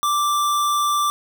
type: tone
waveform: square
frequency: 1174.7 Hz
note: D6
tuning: in tune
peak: -18 dBFS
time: 0.03-1.1 s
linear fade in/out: 0 ms
effects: none